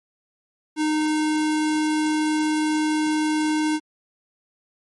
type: tone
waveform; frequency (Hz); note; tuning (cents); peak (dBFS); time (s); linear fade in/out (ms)
square; 307.7; D#4; -19; -20; 0.76-3.8; 50
effects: MP3 48 kbps